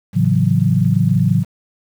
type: chord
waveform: sine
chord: F# minor seventh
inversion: first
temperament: equal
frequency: 110 / 138.59 / 164.81 / 185 Hz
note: A2 / C#3 / E3 / F#3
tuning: 0 / 0 / 0 / 0 cents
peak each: -17 dBFS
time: 0.13-1.45 s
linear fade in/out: 50 ms
effects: 7-bit